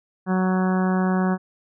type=harmonic tone; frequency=185.9 Hz; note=F#3; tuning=8 cents sharp; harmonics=1 / 2 / 3 / 4 / 5 / 6 / 7 / 8 / 9; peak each=-19 / -28 / -33 / -30 / -34 / -33 / -38 / -35 / -37 dBFS; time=0.26-1.38 s; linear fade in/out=50 ms; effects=none